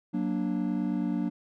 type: chord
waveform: triangle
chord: Gb augmented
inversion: none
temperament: equal with one note detuned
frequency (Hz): 185 / 234.4 / 293.7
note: Gb3 / Bb3 / D4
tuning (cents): 0 / +10 / 0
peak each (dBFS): -29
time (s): 0.13-1.3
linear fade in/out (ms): 20
effects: none